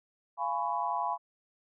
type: chord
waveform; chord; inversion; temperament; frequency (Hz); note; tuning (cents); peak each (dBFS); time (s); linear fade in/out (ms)
sine; C# dominant seventh; first; just; 693 / 831.5 / 997.9 / 1108.7; E#5 / G#5 / B5 / C#6; -14 / +2 / +18 / 0; -36 / -34 / -32 / -38; 0.37-1.18; 50
effects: none